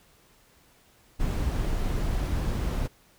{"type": "noise", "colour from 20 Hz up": "brown", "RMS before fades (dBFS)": -27, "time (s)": [1.19, 2.88], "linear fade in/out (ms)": 20, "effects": ["pink hiss -60 dBFS RMS until 3.18 s"]}